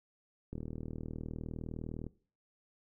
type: click train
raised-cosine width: 3 ms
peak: -28 dBFS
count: 62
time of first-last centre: 0.53-2.067 s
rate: 39.7 Hz
effects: noise-tail reverb RT60 0.4 s tail -18 dB re dry